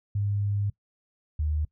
sine tone pair in turn, 101.7 / 76 Hz, G#2 / D#2, -36 / -40 cents, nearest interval perfect fourth, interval 504 cents, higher first, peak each -24 dBFS, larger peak neither, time 0.15-0.7 / 1.39-1.65 s, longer first, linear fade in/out 5 ms, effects noise-tail reverb RT60 0.1 s tail -21 dB re dry

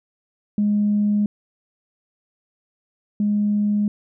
sine tone pair in turn, 207.4 / 207.4 Hz, G#3 / G#3, -2 / -2 cents, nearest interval unison, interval 0 cents, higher neither, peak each -15 / -16 dBFS, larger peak first, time 0.58-1.26 / 3.2-3.88 s, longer neither, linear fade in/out 2 ms, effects tanh soft clip ceiling -11 dBFS

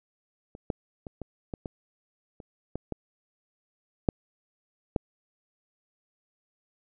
clicks, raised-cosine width 2 ms, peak -30 / -14 / -25 / -23 / -21 / -21 / -30 / -19 / -18 / -8 / -11 dBFS, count 11, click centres 0.551 / 0.702 / 1.068 / 1.217 / 1.538 / 1.658 / 2.402 / 2.756 / 2.923 / 4.088 / 4.962 s, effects none

